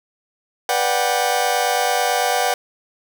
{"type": "chord", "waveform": "sawtooth", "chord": "G major seventh", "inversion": "first", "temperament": "just", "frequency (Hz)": [490, 588, 735, 784], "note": ["B4", "D5", "F#5", "G5"], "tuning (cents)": [-14, 2, -12, 0], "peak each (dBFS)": [-20, -21, -16, -18], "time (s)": [0.69, 2.54], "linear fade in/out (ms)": 2, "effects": []}